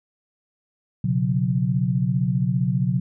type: chord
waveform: sine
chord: B suspended second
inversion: none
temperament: equal with one note detuned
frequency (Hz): 123.47 / 138.59 / 181.19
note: B2 / C#3 / F#3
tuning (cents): 0 / 0 / -36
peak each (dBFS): -23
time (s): 1.04-3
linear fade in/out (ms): 5
effects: none

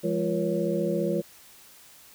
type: tone cluster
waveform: sine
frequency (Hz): 171.8 / 206.2 / 347.1 / 477.9 / 556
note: F3 / G#3 / F4 / A#4 / C#5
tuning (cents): -28 / -12 / -11 / +43 / +5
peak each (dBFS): -30 / -31 / -29 / -31 / -30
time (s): 0.03-1.22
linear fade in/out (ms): 20
effects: white hiss -52 dBFS RMS until 2.14 s

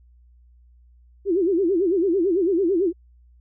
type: tone with vibrato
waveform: sine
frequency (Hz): 362.8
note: F#4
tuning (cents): -34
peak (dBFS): -17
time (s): 1.25-2.93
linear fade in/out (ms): 50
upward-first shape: sine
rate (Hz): 9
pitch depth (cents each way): 190
effects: added 60 Hz sine -50 dBFS peak until 3.4 s

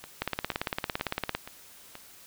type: two click trains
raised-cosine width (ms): 0.3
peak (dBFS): -12 / -24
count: 21 / 5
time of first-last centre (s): 0.22-1.35 / 0.04-1.954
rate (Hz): 17.7 / 2.09
effects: white hiss -52 dBFS RMS until 2.26 s

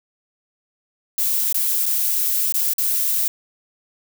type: noise with dropouts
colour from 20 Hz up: violet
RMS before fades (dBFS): -20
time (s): 1.18-3.28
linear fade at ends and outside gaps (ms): 2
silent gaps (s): 1.527-1.544 / 1.857-1.862 / 2.524-2.54 / 2.736-2.782
effects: none

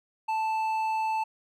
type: tone with hard clipping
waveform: sine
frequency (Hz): 880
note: A5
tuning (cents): 0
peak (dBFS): -27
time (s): 0.28-1.24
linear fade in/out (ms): 10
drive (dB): 6
effects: none

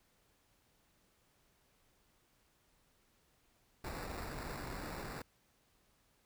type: noise with sample-and-hold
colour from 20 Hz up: pink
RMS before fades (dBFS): -44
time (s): 3.84-5.22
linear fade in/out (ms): 5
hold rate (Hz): 3150
effects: pink hiss -73 dBFS RMS until 6.25 s

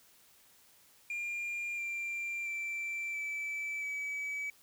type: tone with pitch steps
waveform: sine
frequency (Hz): 2400 / 2371 / 2342 / 2314 / 2286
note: D7 / D7 / D7 / D7 / D7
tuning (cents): +37 / +16 / -5 / -26 / -47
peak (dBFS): -32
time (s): 1.1-4.5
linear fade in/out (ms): 2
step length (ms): 680
effects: tanh soft clip ceiling -34 dBFS + white hiss -63 dBFS RMS until 4.62 s

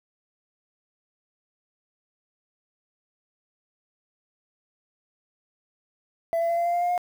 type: tone with pitch steps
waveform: sine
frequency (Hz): 668 / 674.2 / 680.5 / 686.8 / 693.2 / 699.6 / 706.1 / 712.6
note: E5 / E5 / F5 / F5 / F5 / F5 / F5 / F5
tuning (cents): +23 / +39 / -45 / -29 / -13 / +3 / +19 / +35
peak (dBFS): -19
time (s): 6.33-6.978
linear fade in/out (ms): 0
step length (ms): 81
effects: tanh soft clip ceiling -20 dBFS + 8-bit

